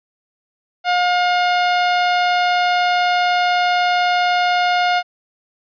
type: tone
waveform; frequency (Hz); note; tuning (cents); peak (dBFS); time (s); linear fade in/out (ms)
sawtooth; 714; F5; +38; -10; 0.84-5.03; 50
effects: resampled to 11025 Hz